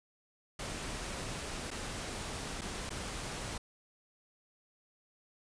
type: noise with dropouts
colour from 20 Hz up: pink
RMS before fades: -40 dBFS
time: 0.59-3.58 s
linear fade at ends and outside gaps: 5 ms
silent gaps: 1.706-1.712 / 2.611-2.616 / 2.894-2.904 s
effects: resampled to 22050 Hz